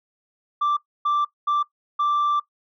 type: tone bursts at uneven times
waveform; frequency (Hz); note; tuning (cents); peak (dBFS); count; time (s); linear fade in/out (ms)
sine; 1174; D6; -1; -16; 4; 0.61-0.77 / 1.05-1.25 / 1.47-1.63 / 1.99-2.4; 10
effects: noise-tail reverb RT60 0.1 s tail -18 dB re dry + tanh soft clip ceiling -17 dBFS